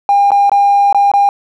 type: tone with dropouts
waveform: triangle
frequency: 805 Hz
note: G5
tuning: 46 cents sharp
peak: -3 dBFS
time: 0.09-1.29 s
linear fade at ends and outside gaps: 1 ms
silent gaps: 0.306-0.317 / 0.496-0.517 / 0.927-0.946 / 1.116-1.137 s
effects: tanh soft clip ceiling -3 dBFS